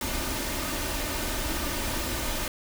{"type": "noise with comb filter", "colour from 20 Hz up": "pink", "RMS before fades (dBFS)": -30, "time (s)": [0.01, 2.48], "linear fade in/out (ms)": 2, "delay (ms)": 3.3, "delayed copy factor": 0.55, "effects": []}